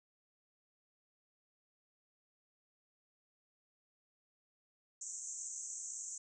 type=band-pass noise; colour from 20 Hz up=pink; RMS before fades=-45 dBFS; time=5.01-6.18 s; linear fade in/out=5 ms; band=6200 to 7900 Hz; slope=96 dB/octave; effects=none